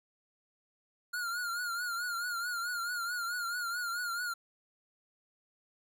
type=tone with vibrato; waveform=square; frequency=1419 Hz; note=F6; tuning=27 cents sharp; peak=-34 dBFS; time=1.13-4.34 s; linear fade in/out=10 ms; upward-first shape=triangle; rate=4.6 Hz; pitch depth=79 cents each way; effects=none